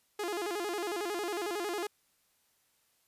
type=tone with vibrato; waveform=sawtooth; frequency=379.9 Hz; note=F#4; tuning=46 cents sharp; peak=-29 dBFS; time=0.19-1.87 s; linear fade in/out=5 ms; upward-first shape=square; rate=11 Hz; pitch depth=160 cents each way; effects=white hiss -72 dBFS RMS until 3.07 s + resampled to 32000 Hz